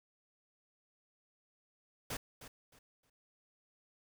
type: noise with echo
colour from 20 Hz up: pink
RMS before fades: -40 dBFS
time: 2.1-2.17 s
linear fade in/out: 5 ms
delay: 310 ms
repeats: 3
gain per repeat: -12 dB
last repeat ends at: 3.1 s
effects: none